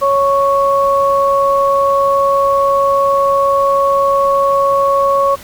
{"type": "tone pair together", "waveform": "sine", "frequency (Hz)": [554, 1108.7], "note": ["C#5", "C#6"], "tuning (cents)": [-1, 0], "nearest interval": "octave", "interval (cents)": 1201, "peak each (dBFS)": -12, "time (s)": [0.01, 5.36], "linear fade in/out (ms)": 20, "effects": ["pink hiss -35 dBFS RMS until 5.43 s"]}